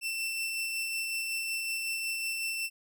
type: tone with tremolo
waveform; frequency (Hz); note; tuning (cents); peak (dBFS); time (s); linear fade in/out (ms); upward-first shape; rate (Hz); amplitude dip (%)
sawtooth; 2682; E7; +29; -27; 0.01-2.7; 50; sine; 5.4; 25
effects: none